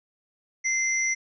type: tone pair together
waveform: sine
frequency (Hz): 2079 / 5880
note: C7 / F#8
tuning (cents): -12 / -12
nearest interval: octave + tritone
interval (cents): 1800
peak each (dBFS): -24 / -27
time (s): 0.64-1.15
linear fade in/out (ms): 20
effects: none